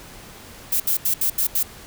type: noise bursts at uneven times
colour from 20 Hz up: violet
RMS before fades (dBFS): -20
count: 6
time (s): 0.72-0.8 / 0.87-0.97 / 1.05-1.14 / 1.21-1.3 / 1.38-1.47 / 1.55-1.63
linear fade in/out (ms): 5
effects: pink hiss -42 dBFS RMS until 1.86 s